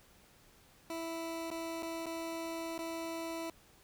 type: tone with dropouts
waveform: 20% pulse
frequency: 329.6 Hz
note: E4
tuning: in tune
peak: -33 dBFS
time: 0.9-3.5 s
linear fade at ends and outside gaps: 1 ms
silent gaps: 1.504-1.513 / 1.824-1.829 / 2.059-2.065 / 2.779-2.79 s
effects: pink hiss -63 dBFS RMS until 3.83 s